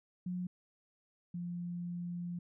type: tone pair in turn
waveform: sine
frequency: 180 / 174.57 Hz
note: F#3 / F3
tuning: -47 / 0 cents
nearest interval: minor second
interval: 53 cents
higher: first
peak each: -35 / -37 dBFS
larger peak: first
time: 0.26-0.47 / 1.34-2.39 s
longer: second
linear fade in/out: 5 ms
effects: none